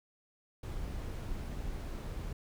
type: noise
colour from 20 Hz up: brown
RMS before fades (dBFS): -39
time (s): 0.63-2.33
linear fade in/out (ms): 5
effects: none